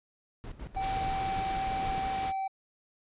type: noise with tremolo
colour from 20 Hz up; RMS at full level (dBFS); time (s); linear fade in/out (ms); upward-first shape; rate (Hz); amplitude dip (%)
brown; -38; 0.44-1.99; 0; square; 6.5; 75
type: tone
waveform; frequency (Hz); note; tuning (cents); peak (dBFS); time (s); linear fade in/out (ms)
triangle; 772; G5; -27; -28; 0.76-2.48; 10
type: noise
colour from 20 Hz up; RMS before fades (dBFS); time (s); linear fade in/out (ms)
pink; -38; 0.79-2.33; 50
effects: resampled to 8000 Hz